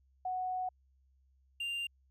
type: tone pair in turn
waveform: sine / triangle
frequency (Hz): 739 / 2790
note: F#5 / F7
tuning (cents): -2 / -2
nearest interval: octave + major seventh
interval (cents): 2300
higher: second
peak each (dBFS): -33 / -33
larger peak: neither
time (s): 0.25-0.69 / 1.6-1.87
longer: first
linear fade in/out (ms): 5
effects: added 66 Hz sine -66 dBFS peak until 2.1 s